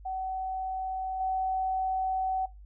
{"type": "tone with level steps", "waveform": "sine", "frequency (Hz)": 756, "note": "F#5", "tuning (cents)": 37, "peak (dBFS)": [-31, -27], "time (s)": [0.05, 2.46], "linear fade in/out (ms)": 10, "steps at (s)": 1.2, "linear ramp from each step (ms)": 5, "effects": ["noise-tail reverb RT60 0.2 s tail -18 dB re dry", "added 50 Hz sine -46 dBFS peak until 2.65 s"]}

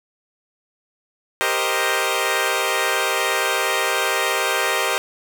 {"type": "chord", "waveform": "10% pulse", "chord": "C minor seventh", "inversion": "second", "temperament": "equal", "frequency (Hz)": [392, 466.2, 523.3, 622.3], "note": ["G4", "Bb4", "C5", "Eb5"], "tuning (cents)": [0, 0, 0, 0], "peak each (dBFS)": -16, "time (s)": [1.41, 4.98], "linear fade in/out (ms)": 0, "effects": []}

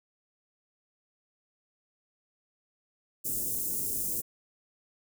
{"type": "band-stop noise", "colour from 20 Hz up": "white", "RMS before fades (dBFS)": -32, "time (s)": [3.24, 4.22], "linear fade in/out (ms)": 20, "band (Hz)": [440, 7500], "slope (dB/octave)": 24, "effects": []}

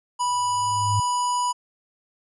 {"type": "harmonic tone", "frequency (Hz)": 983, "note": "B5", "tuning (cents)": -8, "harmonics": [1, 3, 5, 7, 9, 10], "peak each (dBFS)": [-21, -36, -37, -33, -44, -40], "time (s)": [0.19, 1.53], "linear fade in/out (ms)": 20}
{"type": "tone with exponential growth", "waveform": "sine", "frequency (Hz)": 104.5, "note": "G#2", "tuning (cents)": 11, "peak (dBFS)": -19, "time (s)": [0.21, 1], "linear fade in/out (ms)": 5, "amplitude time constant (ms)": 170}
{"effects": []}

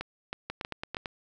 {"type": "two click trains", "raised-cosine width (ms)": 0.3, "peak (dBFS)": [-18, -18], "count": [6, 4], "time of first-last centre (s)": [[0.5, 1.058], [0.01, 0.968]], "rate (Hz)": [8.96, 3.13], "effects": []}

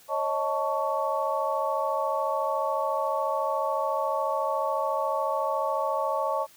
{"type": "tone cluster", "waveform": "sine", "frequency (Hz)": [549, 623, 881, 1118], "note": ["C#5", "D#5", "A5", "C#6"], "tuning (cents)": [-17, 2, 2, 14], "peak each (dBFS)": -30, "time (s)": [0.08, 6.47], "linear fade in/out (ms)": 50, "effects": ["white hiss -55 dBFS RMS until 6.56 s", "high-pass 60 Hz 12 dB/octave"]}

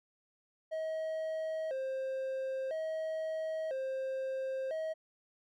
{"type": "tone with vibrato", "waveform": "triangle", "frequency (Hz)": 580, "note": "D5", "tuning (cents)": -22, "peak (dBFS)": -32, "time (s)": [0.71, 4.94], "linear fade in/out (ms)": 20, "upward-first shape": "square", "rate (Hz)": 0.5, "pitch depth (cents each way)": 160, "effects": []}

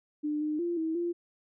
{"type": "tone with pitch steps", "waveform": "sine", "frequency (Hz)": [299.2, 303.9, 345, 321.6, 345.3], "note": ["D4", "D#4", "F4", "E4", "F4"], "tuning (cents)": [32, -41, -21, -43, -20], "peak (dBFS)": -28, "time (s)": [0.23, 1.13], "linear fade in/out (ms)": 20, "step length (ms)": 180, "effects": []}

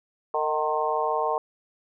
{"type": "harmonic tone with a mistuned harmonic", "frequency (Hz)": 152.2, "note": "D#3", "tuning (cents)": -38, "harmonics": [3, 4, 5, 6, 7], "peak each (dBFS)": [-29, -29, -29, -29, -29], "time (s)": [0.34, 1.38], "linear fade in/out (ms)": 2, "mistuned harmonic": 4, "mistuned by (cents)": 41, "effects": []}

